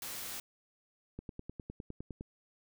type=noise; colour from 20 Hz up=white; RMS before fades=-42 dBFS; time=0.02-0.4 s; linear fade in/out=2 ms
type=click train; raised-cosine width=3 ms; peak=-29 dBFS; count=11; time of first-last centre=1.19-2.209 s; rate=9.81 Hz
effects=none